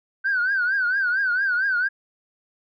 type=tone with vibrato; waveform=sine; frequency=1521 Hz; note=F#6; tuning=47 cents sharp; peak=-18 dBFS; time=0.24-1.89 s; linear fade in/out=20 ms; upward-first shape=triangle; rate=4.4 Hz; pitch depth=140 cents each way; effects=tanh soft clip ceiling -15 dBFS